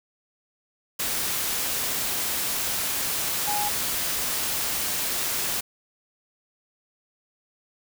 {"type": "tone in noise", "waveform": "sine", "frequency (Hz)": 829, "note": "G#5", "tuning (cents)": -3, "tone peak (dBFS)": -26, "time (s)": [3.47, 3.69], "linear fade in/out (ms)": 10, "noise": "white", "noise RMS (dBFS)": -27, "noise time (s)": [0.99, 5.61], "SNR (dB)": -2, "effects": []}